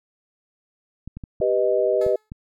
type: clicks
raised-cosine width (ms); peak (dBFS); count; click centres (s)
5; -22; 6; 1.076 / 1.17 / 1.238 / 1.403 / 2.065 / 2.319
type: chord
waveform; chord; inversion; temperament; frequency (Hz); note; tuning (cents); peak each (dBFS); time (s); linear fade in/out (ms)
sine; G augmented; none; equal; 392 / 493.9 / 622.3; G4 / B4 / D#5; 0 / 0 / 0; -22 / -22 / -21; 1.41-2.16; 5
type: tone with exponential decay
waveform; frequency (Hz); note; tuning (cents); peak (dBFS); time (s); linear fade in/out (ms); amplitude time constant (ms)
15% pulse; 430; A4; -40; -29; 2.01-2.3; 5; 61
effects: none